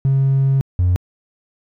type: tone pair in turn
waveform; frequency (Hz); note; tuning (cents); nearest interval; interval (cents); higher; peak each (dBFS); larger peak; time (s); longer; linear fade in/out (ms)
triangle; 135.6 / 89.98; C#3 / F#2; -38 / -48; perfect fifth; 710; first; -9; neither; 0.05-0.61 / 0.79-0.96; first; 0
effects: tanh soft clip ceiling -8 dBFS